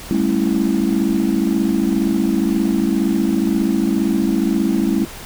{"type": "chord", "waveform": "sine", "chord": "A dominant seventh", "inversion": "third", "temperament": "just", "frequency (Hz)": [198, 220, 275, 330], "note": ["G3", "A3", "C#4", "E4"], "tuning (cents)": [18, 0, -14, 2], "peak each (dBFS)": -19, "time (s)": [0.11, 5.05], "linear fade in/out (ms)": 0, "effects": ["tanh soft clip ceiling -7 dBFS", "pink hiss -34 dBFS RMS until 5.25 s"]}